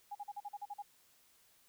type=tone bursts; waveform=sine; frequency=819 Hz; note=G#5; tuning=24 cents flat; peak=-40 dBFS; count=9; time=0.11-0.824 s; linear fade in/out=10 ms; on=42 ms; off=42 ms; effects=white hiss -68 dBFS RMS until 1.68 s